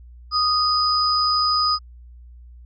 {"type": "tone pair together", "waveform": "sine", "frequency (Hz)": [1244.5, 4983], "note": ["D#6", "D#8"], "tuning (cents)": [0, 2], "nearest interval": "2 octaves", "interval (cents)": 2402, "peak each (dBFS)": -19, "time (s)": [0.31, 1.79], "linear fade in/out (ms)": 50, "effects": ["added 60 Hz sine -40 dBFS peak until 2.65 s", "MP3 64 kbps"]}